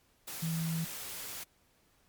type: tone in noise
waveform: sine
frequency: 163.6 Hz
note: E3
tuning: 13 cents flat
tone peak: -31 dBFS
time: 0.42-0.85 s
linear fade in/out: 10 ms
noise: white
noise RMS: -42 dBFS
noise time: 0.27-1.44 s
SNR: +8 dB
effects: pink hiss -69 dBFS RMS until 2.08 s + MP3 96 kbps